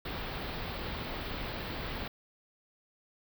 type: band-stop noise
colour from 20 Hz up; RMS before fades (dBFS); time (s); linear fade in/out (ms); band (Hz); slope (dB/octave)
pink; -38; 0.05-2.08; 5; 4600 to 16000; 48
effects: none